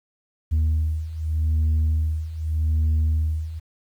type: beating tone pair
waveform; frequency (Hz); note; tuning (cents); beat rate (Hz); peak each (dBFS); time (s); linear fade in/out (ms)
sine; 77.78 / 78.61; D#2 / D#2; 0 / +18; 0.83; -22 / -19; 0.51-3.6; 20
effects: tanh soft clip ceiling -16 dBFS + 9-bit